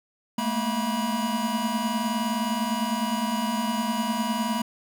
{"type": "tone cluster", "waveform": "square", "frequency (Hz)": [214.7, 224.1, 234.3, 970], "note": ["A3", "A3", "A#3", "B5"], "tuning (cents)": [-42, 32, 9, -31], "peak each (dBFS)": [-30, -36, -30, -30], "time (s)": [0.38, 4.62], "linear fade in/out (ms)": 5, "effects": []}